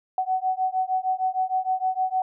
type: beating tone pair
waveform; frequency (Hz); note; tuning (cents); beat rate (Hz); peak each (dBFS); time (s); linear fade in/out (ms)
sine; 746 / 752.5; F#5 / F#5; +14 / +29; 6.5; -25; 0.18-2.22; 2
effects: none